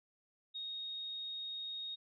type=tone; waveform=sine; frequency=3733 Hz; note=A#7; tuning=2 cents sharp; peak=-40 dBFS; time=0.54-1.96 s; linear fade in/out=20 ms; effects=none